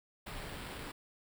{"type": "noise with sample-and-hold", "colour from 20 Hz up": "pink", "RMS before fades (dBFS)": -44, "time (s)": [0.26, 0.92], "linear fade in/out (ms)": 10, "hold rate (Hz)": 6300, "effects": []}